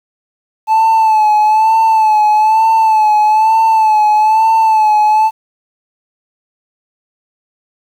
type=tone with vibrato; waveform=triangle; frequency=870 Hz; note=A5; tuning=20 cents flat; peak=-4 dBFS; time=0.67-5.31 s; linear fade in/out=50 ms; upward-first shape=sine; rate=1.1 Hz; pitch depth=46 cents each way; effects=tanh soft clip ceiling -1 dBFS + 7-bit